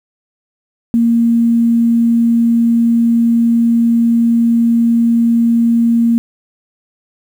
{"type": "tone", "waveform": "sine", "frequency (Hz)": 232.6, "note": "A#3", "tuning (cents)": -4, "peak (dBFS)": -8, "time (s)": [0.94, 6.18], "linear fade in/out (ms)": 0, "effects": ["7-bit"]}